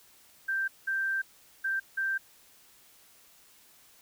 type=tone bursts at uneven times; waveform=sine; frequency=1570 Hz; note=G6; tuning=2 cents sharp; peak=-27 dBFS; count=4; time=0.48-0.68 / 0.87-1.22 / 1.64-1.8 / 1.97-2.18 s; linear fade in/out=10 ms; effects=white hiss -59 dBFS RMS until 4.01 s